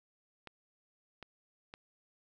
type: clicks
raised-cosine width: 0.3 ms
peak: -30 dBFS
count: 3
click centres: 0.473 / 1.227 / 1.739 s
effects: none